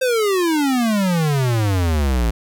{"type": "exponential sweep", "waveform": "square", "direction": "down", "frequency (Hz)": [528, 54.4], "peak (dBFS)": -16, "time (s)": [0.01, 2.31], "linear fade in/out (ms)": 10, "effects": []}